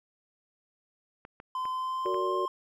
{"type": "clicks", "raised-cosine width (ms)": 0.5, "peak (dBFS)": -29, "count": 5, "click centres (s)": [1.251, 1.401, 1.654, 2.06, 2.144]}
{"type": "tone with pitch glide", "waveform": "triangle", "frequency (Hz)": [1027, 1056.5], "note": ["C6", "C6"], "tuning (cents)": [-33, 16], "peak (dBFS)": -28, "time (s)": [1.55, 2.48], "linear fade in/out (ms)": 2, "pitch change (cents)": 49, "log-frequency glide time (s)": [1.71, 2.36]}
{"type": "chord", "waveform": "sine", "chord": "Gb augmented", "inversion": "none", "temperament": "just", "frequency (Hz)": [370, 462.5, 578.1], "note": ["Gb4", "Bb4", "D5"], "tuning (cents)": [0, -14, -27], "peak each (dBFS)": [-30, -36, -35], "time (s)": [2.05, 2.46], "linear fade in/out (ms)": 10}
{"effects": []}